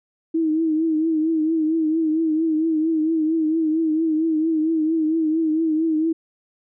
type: tone with vibrato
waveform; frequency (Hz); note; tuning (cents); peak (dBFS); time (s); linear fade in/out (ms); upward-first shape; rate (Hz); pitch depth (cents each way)
sine; 318.1; D#4; +38; -17; 0.34-6.13; 10; triangle; 4.4; 70
effects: none